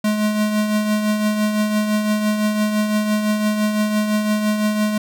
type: tone with tremolo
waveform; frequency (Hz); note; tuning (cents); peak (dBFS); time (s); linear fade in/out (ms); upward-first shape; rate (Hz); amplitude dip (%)
square; 212; G#3; +36; -15; 0.04-4.98; 5; triangle; 5.9; 50
effects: none